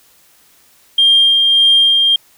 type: tone with tremolo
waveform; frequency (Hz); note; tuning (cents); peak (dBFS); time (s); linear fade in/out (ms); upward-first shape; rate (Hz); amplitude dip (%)
sine; 3202; G7; +36; -5; 0.98-2.16; 5; sine; 1.7; 30
effects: tanh soft clip ceiling -2 dBFS + white hiss -50 dBFS RMS until 2.37 s